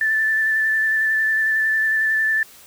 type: tone with vibrato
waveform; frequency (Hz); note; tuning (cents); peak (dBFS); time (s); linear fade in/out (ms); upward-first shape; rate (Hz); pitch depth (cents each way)
sine; 1760; A6; 0; -16; 0.01-2.43; 2; square; 11; 13
effects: white hiss -46 dBFS RMS until 2.66 s

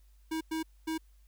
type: tone bursts at uneven times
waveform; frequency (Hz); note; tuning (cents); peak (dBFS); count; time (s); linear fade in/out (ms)
square; 320; D#4; +49; -32; 3; 0.31-0.41 / 0.51-0.63 / 0.87-0.98; 10
effects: added 50 Hz sine -57 dBFS peak until 1.27 s + white hiss -73 dBFS RMS until 1.27 s

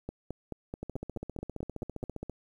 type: two click trains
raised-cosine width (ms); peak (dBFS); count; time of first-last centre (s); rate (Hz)
2; -24 / -23; 23 / 10; 0.83-2.297 / 0.09-2.038; 15 / 4.62
effects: 10-bit

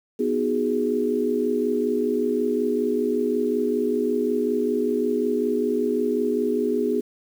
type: chord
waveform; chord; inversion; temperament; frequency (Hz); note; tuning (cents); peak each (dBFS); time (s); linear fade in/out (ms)
sine; G# minor seventh; first; equal; 246.9 / 311.1 / 370 / 415.3; B3 / D#4 / F#4 / G#4; 0 / 0 / 0 / 0; -25 / -29 / -28 / -23; 0.19-7.01; 10
effects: 8-bit

